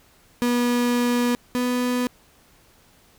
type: tone pair in turn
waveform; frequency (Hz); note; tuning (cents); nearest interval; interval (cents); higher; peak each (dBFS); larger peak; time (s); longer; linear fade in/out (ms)
35% pulse; 242.5 / 247.6; B3 / B3; -31 / +5; unison; 36; second; -17 / -19; first; 0.42-1.35 / 1.55-2.07; first; 0
effects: pink hiss -56 dBFS RMS until 3.18 s